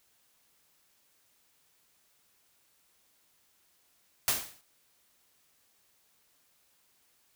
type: noise with exponential decay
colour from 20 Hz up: white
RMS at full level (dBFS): -24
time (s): 4.28-4.61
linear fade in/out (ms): 1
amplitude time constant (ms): 70
effects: white hiss -69 dBFS RMS until 7.35 s

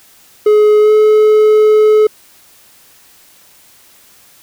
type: tone with pitch glide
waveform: triangle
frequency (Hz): 422.7 to 428.6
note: G#4 to A4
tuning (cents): +31 to -45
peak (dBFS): -3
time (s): 0.46-2.07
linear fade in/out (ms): 5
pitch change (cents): +24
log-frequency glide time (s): 0.8-0.92
effects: white hiss -45 dBFS RMS until 4.42 s

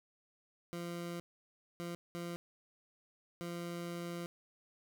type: tone bursts at uneven times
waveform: 20% pulse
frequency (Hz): 172.2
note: F3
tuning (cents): -24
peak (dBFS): -35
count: 4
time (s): 0.73-1.2 / 1.8-1.95 / 2.15-2.36 / 3.41-4.26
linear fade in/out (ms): 0
effects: none

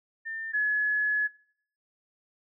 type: tone pair in turn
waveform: sine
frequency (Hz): 1800 / 1699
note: A6 / G#6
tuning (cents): +39 / +39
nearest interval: minor second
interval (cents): 100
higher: first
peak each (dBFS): -33 / -23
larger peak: second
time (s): 0.25-0.53 / 0.53-1.28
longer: second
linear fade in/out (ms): 20
effects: noise-tail reverb RT60 0.6 s tail -22 dB re dry

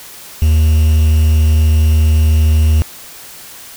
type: tone with quantisation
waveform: triangle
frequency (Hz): 77.78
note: D#2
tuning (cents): 0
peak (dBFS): -5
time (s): 0.42-2.82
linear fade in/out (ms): 0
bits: 5
effects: white hiss -34 dBFS RMS until 3.76 s

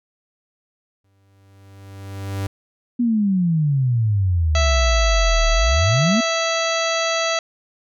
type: tone with exponential growth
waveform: 45% pulse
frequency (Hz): 98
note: G2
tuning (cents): 0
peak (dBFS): -21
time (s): 1.04-2.47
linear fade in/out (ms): 5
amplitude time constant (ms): 310
type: exponential two-way sweep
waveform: sine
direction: down then up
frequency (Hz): 246.9 to 36.71 to 246.9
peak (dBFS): -15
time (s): 2.99-6.21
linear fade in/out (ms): 10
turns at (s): 5.5
type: harmonic tone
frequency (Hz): 659.3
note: E5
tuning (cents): 0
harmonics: 1 / 2 / 3 / 4 / 5 / 6 / 7 / 9 / 10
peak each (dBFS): -22 / -25 / -27 / -28 / -29 / -30 / -30 / -32 / -32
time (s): 4.55-7.39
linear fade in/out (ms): 2
effects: none

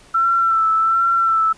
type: tone with vibrato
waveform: sine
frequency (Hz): 1337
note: E6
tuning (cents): +24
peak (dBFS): -13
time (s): 0.14-1.53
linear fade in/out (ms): 10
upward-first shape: sine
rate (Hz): 1.3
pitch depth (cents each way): 31
effects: pink hiss -48 dBFS RMS until 1.57 s + resampled to 22050 Hz

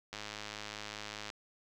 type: click train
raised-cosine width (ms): 0.2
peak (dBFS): -24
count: 124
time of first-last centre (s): 0.13-1.301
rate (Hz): 105
effects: none

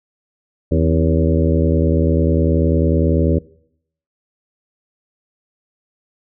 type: harmonic tone with a mistuned harmonic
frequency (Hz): 80.1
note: E2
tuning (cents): -49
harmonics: 1 / 2 / 3 / 4 / 5 / 6 / 7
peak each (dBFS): -16 / -19 / -21 / -22 / -23 / -24 / -24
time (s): 0.71-3.39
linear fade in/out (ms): 10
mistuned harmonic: 3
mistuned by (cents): +77
effects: noise-tail reverb RT60 0.7 s tail -21 dB re dry

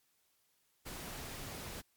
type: noise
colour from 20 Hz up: pink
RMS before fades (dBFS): -45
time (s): 0.85-1.82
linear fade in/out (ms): 20
effects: white hiss -75 dBFS RMS until 1.96 s + MP3 96 kbps

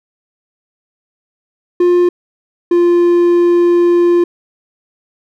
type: tone pair in turn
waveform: triangle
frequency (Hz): 353.3 / 348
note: F4 / F4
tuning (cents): +20 / -6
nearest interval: unison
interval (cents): 26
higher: first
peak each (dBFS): -5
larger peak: neither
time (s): 1.8-2.09 / 2.71-4.24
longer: second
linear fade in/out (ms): 5
effects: none

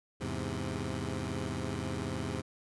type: chord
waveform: 15% pulse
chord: E augmented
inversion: none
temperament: equal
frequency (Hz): 82.41 / 103.83 / 130.81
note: E2 / G#2 / B#2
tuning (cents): 0 / 0 / 0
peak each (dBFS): -32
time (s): 0.2-2.42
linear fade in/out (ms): 20
effects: resampled to 24000 Hz

